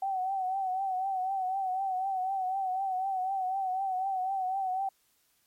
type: tone with vibrato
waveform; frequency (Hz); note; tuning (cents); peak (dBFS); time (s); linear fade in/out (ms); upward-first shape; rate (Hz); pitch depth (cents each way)
sine; 760; F#5; +46; -28; 0.02-4.89; 5; triangle; 4; 70
effects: white hiss -70 dBFS RMS until 5.46 s + MP3 64 kbps